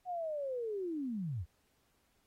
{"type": "linear sweep", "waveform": "sine", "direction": "down", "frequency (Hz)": [740, 69.7], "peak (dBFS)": -35, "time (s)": [0.05, 1.46], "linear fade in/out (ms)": 50, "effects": ["pink hiss -75 dBFS RMS until 2.26 s", "AAC 48 kbps"]}